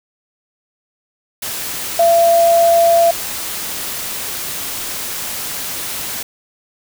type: tone in noise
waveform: sine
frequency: 677 Hz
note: E5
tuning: 46 cents sharp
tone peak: -8 dBFS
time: 1.99-3.11 s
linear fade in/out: 5 ms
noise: white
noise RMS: -24 dBFS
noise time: 1.42-6.23 s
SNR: +13 dB
effects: none